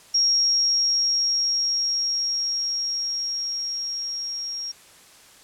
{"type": "tone with level ramp", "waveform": "sine", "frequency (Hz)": 5588, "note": "F8", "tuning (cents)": 0, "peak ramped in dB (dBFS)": [-16, -28], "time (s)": [0.14, 4.72], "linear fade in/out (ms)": 10, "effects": ["white hiss -50 dBFS RMS until 5.43 s", "low-pass 10000 Hz 12 dB/octave"]}